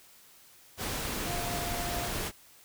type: tone in noise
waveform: sine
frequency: 698.5 Hz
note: F5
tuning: in tune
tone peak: -37 dBFS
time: 1.24-2.11 s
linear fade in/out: 50 ms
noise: pink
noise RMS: -34 dBFS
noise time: 0.77-2.32 s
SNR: -6 dB
effects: white hiss -57 dBFS RMS until 2.64 s